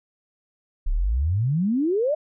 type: exponential sweep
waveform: sine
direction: up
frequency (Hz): 30.87 to 634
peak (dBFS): -19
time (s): 0.86-2.15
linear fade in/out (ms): 10
effects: none